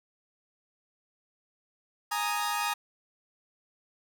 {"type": "chord", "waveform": "sawtooth", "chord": "Ab suspended second", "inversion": "none", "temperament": "equal", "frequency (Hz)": [830.6, 932.3, 1244.5], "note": ["Ab5", "Bb5", "Eb6"], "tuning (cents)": [0, 0, 0], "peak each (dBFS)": -29, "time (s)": [2.11, 2.74], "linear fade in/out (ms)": 10, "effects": []}